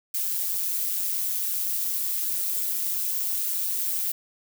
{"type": "noise with amplitude modulation", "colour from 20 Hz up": "violet", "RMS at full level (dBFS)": -24, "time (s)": [0.14, 4.12], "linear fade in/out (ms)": 5, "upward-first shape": "sine", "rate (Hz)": 185, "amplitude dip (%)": 70, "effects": []}